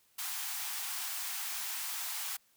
white high-pass noise, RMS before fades -38 dBFS, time 0.18-2.37 s, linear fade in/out 10 ms, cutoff 710 Hz, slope 96 dB/octave, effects white hiss -69 dBFS RMS until 2.56 s

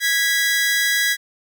sawtooth tone pair together, 1653.2 / 1966 Hz, G#6 / B6, -8 / -8 cents, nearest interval minor third, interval 300 cents, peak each -16 dBFS, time 0-1.17 s, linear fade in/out 50 ms, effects none

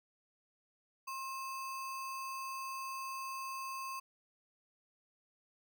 sine tone with sample-and-hold, 1065 Hz, C6, 30 cents sharp, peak -39 dBFS, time 1.07-4 s, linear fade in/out 10 ms, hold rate 3675 Hz, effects none

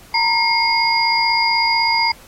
sine tone cluster, 921 / 977 / 2150 / 4851 Hz, A#5 / B5 / C7 / D#8, -21 / -19 / +47 / -45 cents, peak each -18 / -26 / -18 / -19 dBFS, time 0.14-2.12 s, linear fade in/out 5 ms, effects pink hiss -45 dBFS RMS until 2.27 s + AAC 48 kbps

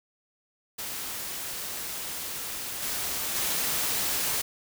white noise with level steps, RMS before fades -35 / -31 / -28 dBFS, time 0.78-4.42 s, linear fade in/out 10 ms, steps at 2.82 / 3.35 s, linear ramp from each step 10 ms, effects none

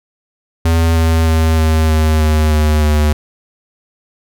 square tone with pitch steps, 82.41 / 81.37 / 80.34 / 79.33 / 78.33 / 77.34 / 76.36 / 75.4 Hz, E2 / E2 / E2 / D#2 / D#2 / D#2 / D#2 / D2, 0 / -22 / -44 / +34 / +12 / -10 / -32 / +46 cents, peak -10 dBFS, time 0.65-3.13 s, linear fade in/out 5 ms, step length 310 ms, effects none

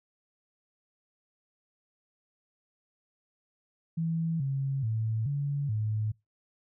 sine tone with pitch steps, 164.2 / 136.4 / 111 / 142.3 / 107.8 Hz, E3 / C#3 / A2 / C#3 / A2, -6 / -28 / +16 / +46 / -35 cents, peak -27 dBFS, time 3.97-6.12 s, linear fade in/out 10 ms, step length 430 ms, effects noise-tail reverb RT60 0.2 s tail -23 dB re dry

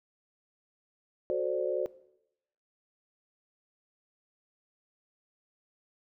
sine chord, D dominant seventh, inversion first, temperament equal, 370 / 440 / 523.3 / 587.3 Hz, F#4 / A4 / C5 / D5, 0 / 0 / 0 / 0 cents, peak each -32 / -37 / -32 / -33 dBFS, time 1.3-1.86 s, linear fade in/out 0 ms, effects noise-tail reverb RT60 0.8 s tail -19 dB re dry

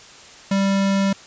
square tone, 196 Hz, G3, in tune, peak -17 dBFS, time 0.51-1.13 s, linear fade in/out 5 ms, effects white hiss -43 dBFS RMS until 1.26 s + resampled to 16000 Hz

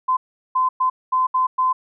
sine tone bursts at uneven times, 1027 Hz, C6, 33 cents flat, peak -15 dBFS, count 6, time 0.08-0.17 / 0.55-0.69 / 0.8-0.9 / 1.12-1.27 / 1.34-1.47 / 1.58-1.73 s, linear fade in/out 10 ms, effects none

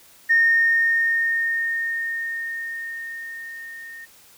sine tone with level ramp, 1836 Hz, A#6, 27 cents flat, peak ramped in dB -12 to -36 dBFS, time 0.29-4.06 s, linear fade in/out 20 ms, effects tanh soft clip ceiling -8 dBFS + white hiss -51 dBFS RMS until 4.37 s

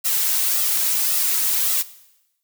blue noise with flanger, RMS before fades -20 dBFS, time 0.04-1.83 s, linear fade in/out 20 ms, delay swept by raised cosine 1.5 to 3.2 ms, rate 1.8 Hz, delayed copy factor +0.65, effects noise-tail reverb RT60 0.9 s tail -17 dB re dry

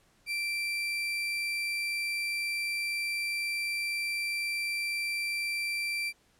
35% pulse tone, 2349 Hz, D7, in tune, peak -28 dBFS, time 0.26-6.13 s, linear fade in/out 50 ms, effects pink hiss -66 dBFS RMS until 6.39 s + low-pass 11000 Hz 12 dB/octave

